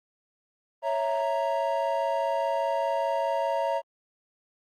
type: chord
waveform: triangle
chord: A# diminished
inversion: first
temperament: equal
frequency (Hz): 554.4 / 659.3 / 932.3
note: C#5 / E5 / A#5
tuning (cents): 0 / 0 / 0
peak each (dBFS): -27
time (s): 0.82-3.82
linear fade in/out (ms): 50
effects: Opus 24 kbps